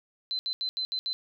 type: tone bursts at uneven times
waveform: sine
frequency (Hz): 4055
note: B7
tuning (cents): +45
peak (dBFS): -28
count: 6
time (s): 0.31-0.39 / 0.46-0.53 / 0.61-0.69 / 0.77-0.85 / 0.92-0.99 / 1.06-1.13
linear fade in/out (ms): 0
effects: none